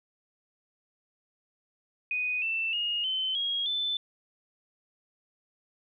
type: tone with pitch steps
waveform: sine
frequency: 2489 / 2668 / 2859 / 3064 / 3284 / 3520 Hz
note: D#7 / E7 / F7 / G7 / G#7 / A7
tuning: 0 / +20 / +40 / -40 / -20 / 0 cents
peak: -27 dBFS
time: 2.11-3.97 s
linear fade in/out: 2 ms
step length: 310 ms
effects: none